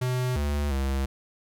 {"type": "tone with pitch steps", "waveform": "square", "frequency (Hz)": [126.3, 72.6, 67.5], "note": ["B2", "D2", "C#2"], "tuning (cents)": [39, -19, -45], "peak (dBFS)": -25, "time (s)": [0.01, 1.06], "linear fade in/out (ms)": 10, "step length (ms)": 350, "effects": []}